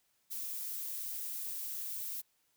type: noise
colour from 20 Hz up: violet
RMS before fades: -40 dBFS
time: 0.3-2.22 s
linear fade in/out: 20 ms
effects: white hiss -75 dBFS RMS until 2.56 s